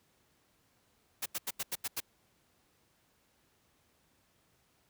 white noise bursts, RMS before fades -35 dBFS, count 7, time 1.22-2.004 s, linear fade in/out 10 ms, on 40 ms, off 84 ms, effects pink hiss -71 dBFS RMS until 4.89 s + high-pass 60 Hz 12 dB/octave

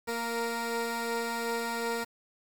15% pulse tone pair together, 231.7 / 466.1 Hz, A#3 / A#4, -10 / 0 cents, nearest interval octave, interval 1210 cents, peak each -29 / -26 dBFS, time 0.07-2.05 s, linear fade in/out 20 ms, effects 8-bit

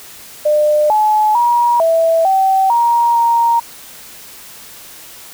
sine tone with pitch steps, 601 / 854 / 954 / 657 / 769 / 941 / 933 Hz, D5 / G#5 / A#5 / E5 / G5 / A#5 / A#5, +40 / +48 / +40 / -6 / -33 / +16 / +1 cents, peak -9 dBFS, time 0.45-3.6 s, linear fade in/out 10 ms, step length 450 ms, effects white hiss -36 dBFS RMS until 5.33 s

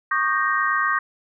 sine chord, Eb dominant seventh, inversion third, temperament equal with one note detuned, 1108.7 / 1216.8 / 1568 / 1864.7 Hz, Db6 / Eb6 / G6 / Bb6, 0 / -39 / 0 / 0 cents, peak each -24 dBFS, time 0.11-0.99 s, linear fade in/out 5 ms, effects none

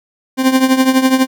40% pulse tone with tremolo, 261.6 Hz, C4, in tune, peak -5 dBFS, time 0.37-1.27 s, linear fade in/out 50 ms, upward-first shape triangle, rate 12 Hz, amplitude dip 80%, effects none

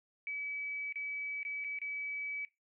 sine tone with dropouts, 2288 Hz, D7, 46 cents flat, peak -36 dBFS, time 0.27-2.45 s, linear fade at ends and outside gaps 1 ms, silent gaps 0.925-0.957 / 1.431-1.45 / 1.641-1.645 / 1.788-1.816 s, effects noise-tail reverb RT60 0.2 s tail -19 dB re dry

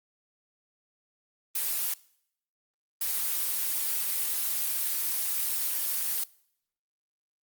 blue noise bursts at uneven times, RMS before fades -29 dBFS, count 2, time 1.55-1.94 / 3.01-6.24 s, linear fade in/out 5 ms, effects noise-tail reverb RT60 0.7 s tail -23 dB re dry + Opus 32 kbps

